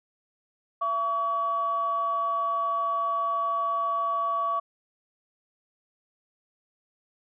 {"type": "tone pair together", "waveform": "sine", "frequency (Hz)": [674, 1133.5], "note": ["E5", "C#6"], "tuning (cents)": [38, 38], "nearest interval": "major sixth", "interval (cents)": 900, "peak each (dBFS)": [-32, -24], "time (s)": [0.81, 4.6], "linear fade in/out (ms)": 10, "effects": ["tanh soft clip ceiling -17 dBFS"]}